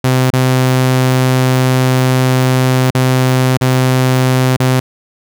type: tone with dropouts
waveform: sawtooth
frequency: 128.9 Hz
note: C3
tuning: 26 cents flat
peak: -5 dBFS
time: 0.04-4.8 s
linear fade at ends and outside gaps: 5 ms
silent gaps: 0.304-0.332 / 2.906-2.948 / 3.573-3.611 / 4.566-4.6 s
effects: none